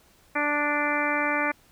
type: harmonic tone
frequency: 293.7 Hz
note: D4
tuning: in tune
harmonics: 1 / 2 / 3 / 4 / 5 / 6 / 7 / 8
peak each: -31 / -31 / -31 / -31 / -31 / -31 / -31 / -31 dBFS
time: 0.35-1.52 s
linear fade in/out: 10 ms
effects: pink hiss -59 dBFS RMS until 1.71 s